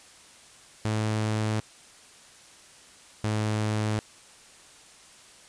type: tone pair in turn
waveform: sawtooth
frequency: 108.4 / 107.46 Hz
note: A2 / A2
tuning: -25 / -40 cents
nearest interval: unison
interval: 15 cents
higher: first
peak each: -21 dBFS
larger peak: neither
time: 0.85-1.6 / 3.24-3.99 s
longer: neither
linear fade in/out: 0 ms
effects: white hiss -52 dBFS RMS until 5.48 s + resampled to 22050 Hz